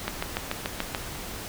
click train, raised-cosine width 0.3 ms, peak -11 dBFS, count 7, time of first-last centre 0.08-0.948 s, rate 6.91 Hz, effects pink hiss -37 dBFS RMS until 1.48 s

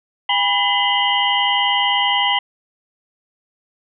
sine tone cluster, 809 / 981 / 2023 / 2872 / 3121 Hz, G#5 / B5 / B6 / F7 / G7, -46 / -12 / +41 / +48 / -8 cents, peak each -21 dBFS, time 0.29-2.39 s, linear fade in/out 5 ms, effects none

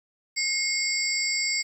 sine tone cluster, 2153 / 4710 / 5350 / 7630 Hz, C7 / D8 / E8 / A#8, +49 / +4 / +25 / +39 cents, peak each -27 / -29 / -34 / -30 dBFS, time 0.36-1.63 s, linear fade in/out 20 ms, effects 9-bit

